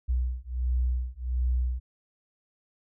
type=beating tone pair; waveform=sine; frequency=61.4 / 62.8 Hz; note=B1 / B1; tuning=-9 / +30 cents; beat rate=1.4 Hz; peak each=-28 dBFS; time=0.08-1.8 s; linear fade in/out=20 ms; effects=none